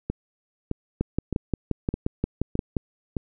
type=two click trains; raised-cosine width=3 ms; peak=-10 / -13 dBFS; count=11 / 6; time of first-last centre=1.01-2.767 / 0.1-3.167 s; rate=5.69 / 1.63 Hz; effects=none